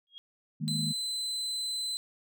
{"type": "tone with exponential growth", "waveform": "sine", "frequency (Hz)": 3272, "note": "G#7", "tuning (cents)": -26, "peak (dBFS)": -39, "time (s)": [0.07, 0.18], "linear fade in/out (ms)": 0, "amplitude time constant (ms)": 23}
{"type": "chord", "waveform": "sine", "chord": "D# suspended fourth", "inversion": "none", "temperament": "equal", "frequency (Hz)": [155.56, 207.7, 233.1], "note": ["D#3", "G#3", "A#3"], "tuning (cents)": [0, 0, 0], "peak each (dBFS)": [-32, -37, -36], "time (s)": [0.6, 0.93], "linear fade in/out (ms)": 20}
{"type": "tone", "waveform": "35% pulse", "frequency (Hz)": 4040, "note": "B7", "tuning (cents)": 39, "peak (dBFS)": -30, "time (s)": [0.68, 1.97], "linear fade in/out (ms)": 0}
{"effects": []}